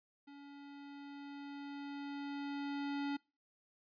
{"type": "tone with level ramp", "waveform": "square", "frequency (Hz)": 283.3, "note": "C#4", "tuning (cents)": 38, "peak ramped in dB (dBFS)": [-53, -36], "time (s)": [0.27, 3.17], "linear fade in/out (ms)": 10, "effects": ["noise-tail reverb RT60 0.3 s tail -26 dB re dry", "resampled to 11025 Hz"]}